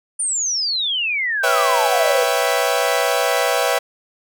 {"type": "exponential sweep", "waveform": "sine", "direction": "down", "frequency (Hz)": [9380, 475.1], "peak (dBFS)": -18, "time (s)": [0.19, 2.24], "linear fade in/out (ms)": 10}
{"type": "chord", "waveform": "sawtooth", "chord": "C# half-diminished seventh", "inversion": "third", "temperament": "equal", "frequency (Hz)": [493.9, 554.4, 659.3, 784], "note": ["B4", "C#5", "E5", "G5"], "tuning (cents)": [0, 0, 0, 0], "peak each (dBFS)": [-18, -18, -17, -19], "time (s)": [1.43, 3.79], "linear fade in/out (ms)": 10}
{"effects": []}